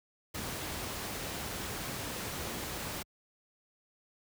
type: noise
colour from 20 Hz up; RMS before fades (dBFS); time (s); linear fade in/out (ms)
pink; -38; 0.34-3.03; 10
effects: high-pass 60 Hz 12 dB/octave